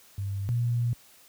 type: tone pair in turn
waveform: sine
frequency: 99 / 119.32 Hz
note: G2 / A#2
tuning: +18 / +41 cents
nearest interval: minor third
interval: 323 cents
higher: second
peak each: -28 / -23 dBFS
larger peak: second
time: 0.18-0.49 / 0.49-0.93 s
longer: second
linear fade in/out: 0 ms
effects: white hiss -56 dBFS RMS until 1.28 s + high-pass 60 Hz 12 dB/octave